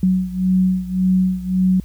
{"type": "beating tone pair", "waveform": "sine", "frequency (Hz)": [185, 186.8], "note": ["F#3", "F#3"], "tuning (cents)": [0, 17], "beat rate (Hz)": 1.8, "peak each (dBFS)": [-16, -19], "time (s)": [0.03, 1.8], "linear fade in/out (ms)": 2, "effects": ["added 60 Hz sine -34 dBFS peak until 1.84 s", "white hiss -53 dBFS RMS until 1.84 s"]}